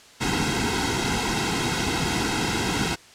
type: noise with comb filter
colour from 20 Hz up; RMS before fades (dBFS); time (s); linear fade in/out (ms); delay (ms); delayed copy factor
pink; -24; 0.2-2.96; 20; 1.7; -0.9
effects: white hiss -49 dBFS RMS until 3.14 s + low-pass 7000 Hz 12 dB/octave